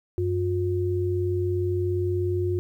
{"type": "tone pair together", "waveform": "sine", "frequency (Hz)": [94.74, 357.7], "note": ["F#2", "F4"], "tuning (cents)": [41, 41], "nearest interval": "octave + major seventh", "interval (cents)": 2300, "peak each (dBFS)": -25, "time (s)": [0.18, 2.59], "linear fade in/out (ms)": 0, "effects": ["10-bit"]}